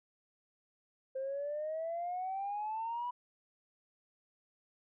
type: exponential sweep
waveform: sine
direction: up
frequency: 523.3 to 987.8 Hz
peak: -34 dBFS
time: 1.15-3.11 s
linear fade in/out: 10 ms
effects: tanh soft clip ceiling -31 dBFS